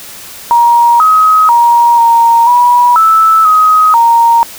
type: tone with pitch steps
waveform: sine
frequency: 944 / 1268 / 944 / 929 / 971 / 1312 / 1261 / 930 Hz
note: A#5 / D#6 / A#5 / A#5 / B5 / E6 / D#6 / A#5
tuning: +22 / +32 / +22 / -6 / -30 / -9 / +23 / -4 cents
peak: -3 dBFS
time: 0.51-4.43 s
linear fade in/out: 0 ms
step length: 490 ms
effects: white hiss -29 dBFS RMS until 4.58 s